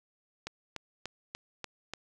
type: click train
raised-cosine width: 0.2 ms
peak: -20 dBFS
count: 6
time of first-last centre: 0.47-1.936 s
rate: 3.41 Hz
effects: none